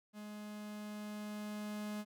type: tone with level ramp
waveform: 45% pulse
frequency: 209.9 Hz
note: G#3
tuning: 19 cents sharp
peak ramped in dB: -46 to -39 dBFS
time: 0.13-2.05 s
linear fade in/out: 50 ms
effects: none